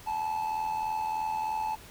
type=tone with amplitude modulation; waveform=triangle; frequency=869 Hz; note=A5; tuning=22 cents flat; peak=-24 dBFS; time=0.06-1.76 s; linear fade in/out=20 ms; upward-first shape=sine; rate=83.2 Hz; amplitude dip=60%; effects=pink hiss -50 dBFS RMS until 1.9 s